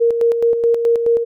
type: tone with tremolo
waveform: sine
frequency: 466.2 Hz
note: A#4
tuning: in tune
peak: -10 dBFS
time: 0-1.25 s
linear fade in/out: 20 ms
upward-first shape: square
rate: 4.7 Hz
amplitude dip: 50%
effects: none